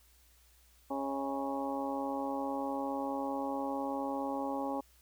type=harmonic tone with a mistuned harmonic; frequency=137.7 Hz; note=C#3; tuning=11 cents flat; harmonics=2 / 3 / 4 / 5 / 6 / 7 / 8; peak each=-37 / -46 / -39 / -49 / -38 / -46 / -45 dBFS; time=0.9-4.81 s; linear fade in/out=10 ms; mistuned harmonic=5; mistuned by=-100 cents; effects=added 60 Hz sine -64 dBFS peak until 5.01 s + white hiss -66 dBFS RMS until 5.01 s